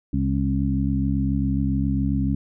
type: harmonic tone with a mistuned harmonic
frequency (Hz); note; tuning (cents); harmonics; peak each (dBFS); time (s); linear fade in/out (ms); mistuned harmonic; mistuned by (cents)
67.3; C2; +49; 1 / 2 / 3 / 4; -25 / -25 / -25 / -25; 0.13-2.35; 5; 4; +26
effects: none